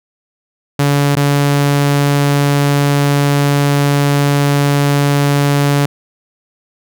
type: tone with dropouts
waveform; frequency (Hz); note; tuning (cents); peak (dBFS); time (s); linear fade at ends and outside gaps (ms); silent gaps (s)
sawtooth; 142.7; D3; -49; -6; 0.79-5.86; 5; 1.154-1.166
effects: none